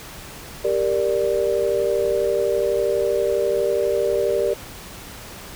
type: chord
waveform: sine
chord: G minor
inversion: none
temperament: equal with one note detuned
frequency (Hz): 394 / 466.2 / 587.3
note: G4 / Bb4 / D5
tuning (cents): +9 / 0 / 0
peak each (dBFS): -22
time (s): 0.64-4.54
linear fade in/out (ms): 10
effects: pink hiss -38 dBFS RMS until 5.55 s